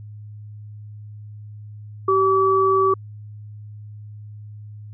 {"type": "tone pair together", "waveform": "sine", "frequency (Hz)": [385, 1148], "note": ["G4", "D6"], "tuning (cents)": [-31, -40], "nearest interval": "octave + perfect fifth", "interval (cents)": 1891, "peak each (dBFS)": -17, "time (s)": [2.08, 2.94], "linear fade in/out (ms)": 5, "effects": ["added 105 Hz sine -35 dBFS peak until 4.93 s"]}